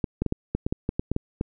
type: clicks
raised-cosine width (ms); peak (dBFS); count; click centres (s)
3; -11; 12; 0.042 / 0.22 / 0.263 / 0.324 / 0.55 / 0.665 / 0.725 / 0.891 / 0.995 / 1.116 / 1.164 / 1.411
effects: none